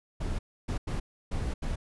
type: noise bursts at uneven times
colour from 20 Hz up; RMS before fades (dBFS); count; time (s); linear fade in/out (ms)
brown; -31; 5; 0.2-0.39 / 0.68-0.78 / 0.87-1 / 1.31-1.54 / 1.62-1.76; 10
effects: resampled to 24000 Hz